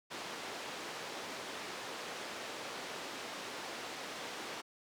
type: band-pass noise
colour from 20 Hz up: pink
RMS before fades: -44 dBFS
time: 0.1-4.62 s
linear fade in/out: 20 ms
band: 350 to 5600 Hz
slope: 12 dB/octave
effects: none